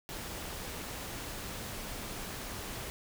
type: noise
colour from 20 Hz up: pink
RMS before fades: -41 dBFS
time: 0.09-2.9 s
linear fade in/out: 0 ms
effects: none